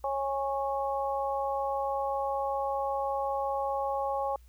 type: harmonic tone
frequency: 274.8 Hz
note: C#4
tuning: 15 cents flat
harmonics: 2 / 3 / 4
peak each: -32 / -31 / -36 dBFS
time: 0.04-4.36 s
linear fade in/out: 2 ms
effects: added 60 Hz sine -52 dBFS peak until 4.48 s + white hiss -68 dBFS RMS until 4.48 s